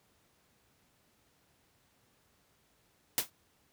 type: noise with exponential decay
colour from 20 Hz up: white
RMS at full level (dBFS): -25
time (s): 3.18-3.3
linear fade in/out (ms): 0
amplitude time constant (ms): 24
effects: pink hiss -70 dBFS RMS until 3.72 s + high-pass 60 Hz 12 dB/octave